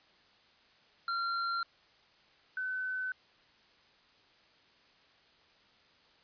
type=tone pair in turn; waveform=square / sine; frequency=1376 / 1513.4 Hz; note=F6 / F#6; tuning=-26 / +39 cents; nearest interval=major second; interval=165 cents; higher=second; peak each=-32 / -33 dBFS; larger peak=first; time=1.08-1.63 / 2.57-3.12 s; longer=neither; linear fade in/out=2 ms; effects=white hiss -64 dBFS RMS until 6.23 s + resampled to 11025 Hz